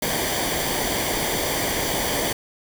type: noise with comb filter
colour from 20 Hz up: pink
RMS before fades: -24 dBFS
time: 0.02-2.33 s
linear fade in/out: 5 ms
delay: 0.75 ms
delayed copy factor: -0.65
effects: none